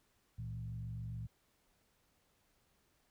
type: tone with frequency modulation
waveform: sine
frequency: 114.6 Hz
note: A#2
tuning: 29 cents flat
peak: -40 dBFS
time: 0.38-1.27 s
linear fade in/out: 10 ms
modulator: 47.1 Hz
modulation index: 0.84
effects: pink hiss -75 dBFS RMS until 3.1 s